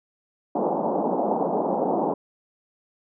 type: band-pass noise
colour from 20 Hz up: white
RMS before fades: -24 dBFS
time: 0.55-2.14 s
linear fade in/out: 5 ms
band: 180 to 890 Hz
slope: 48 dB/octave
effects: none